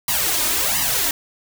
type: noise with flanger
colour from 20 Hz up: white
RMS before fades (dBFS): -20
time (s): 0.08-1.11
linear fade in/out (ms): 2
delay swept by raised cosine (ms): 1 to 3.3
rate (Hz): 1.4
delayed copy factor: +1
effects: none